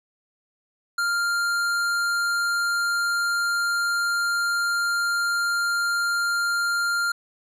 triangle tone with hard clipping, 1396.9 Hz, F6, in tune, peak -23 dBFS, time 0.98-7.12 s, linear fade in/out 5 ms, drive 17 dB, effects none

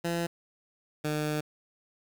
15% pulse tone pair in turn, 170 / 151.45 Hz, F3 / D#3, -46 / -46 cents, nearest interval major second, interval 200 cents, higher first, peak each -22 dBFS, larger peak neither, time 0.04-0.27 / 1.04-1.41 s, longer second, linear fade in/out 10 ms, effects 9-bit

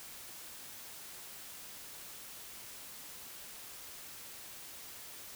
silence, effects white hiss -49 dBFS RMS until 5.35 s

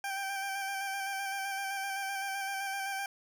20% pulse tone with vibrato, 784 Hz, G5, in tune, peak -29 dBFS, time 0.04-3.06 s, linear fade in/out 2 ms, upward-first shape square, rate 7.8 Hz, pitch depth 21 cents each way, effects none

